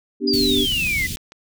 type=chord; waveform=sine; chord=G major; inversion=first; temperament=equal; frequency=246.9 / 293.7 / 392 Hz; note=B3 / D4 / G4; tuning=0 / 0 / 0 cents; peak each=-22 dBFS; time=0.2-0.67 s; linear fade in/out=50 ms
type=exponential sweep; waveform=sine; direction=down; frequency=4978 to 1977 Hz; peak=-19 dBFS; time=0.27-1.07 s; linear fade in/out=10 ms
type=band-stop noise; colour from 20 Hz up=pink; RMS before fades=-28 dBFS; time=0.33-1.16 s; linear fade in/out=5 ms; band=270 to 2900 Hz; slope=24 dB/octave
type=click train; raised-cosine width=0.2 ms; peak=-24 dBFS; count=6; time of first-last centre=0.57-1.321 s; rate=6.66 Hz
effects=none